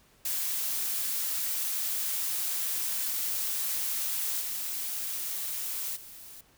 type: noise with level steps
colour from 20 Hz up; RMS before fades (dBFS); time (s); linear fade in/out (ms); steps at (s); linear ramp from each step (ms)
blue; -31 / -34 / -47; 0.25-6.41; 5; 4.4 / 5.95; 20
effects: pink hiss -62 dBFS RMS until 6.57 s